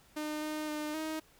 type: tone with pitch steps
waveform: sawtooth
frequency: 303.9 / 306.5 / 302.3 / 314.4 Hz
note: D#4 / D#4 / D#4 / D#4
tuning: -41 / -26 / -50 / +18 cents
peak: -31 dBFS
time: 0.16-1.2 s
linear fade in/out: 10 ms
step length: 260 ms
effects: pink hiss -63 dBFS RMS until 1.39 s